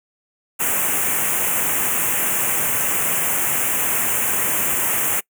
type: band-stop noise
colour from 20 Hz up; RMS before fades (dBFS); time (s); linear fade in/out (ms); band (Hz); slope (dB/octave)
white; -20; 0.59-5.21; 20; 2900 to 6700; 48
effects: noise-tail reverb RT60 0.1 s tail -24 dB re dry + high-pass 100 Hz 12 dB/octave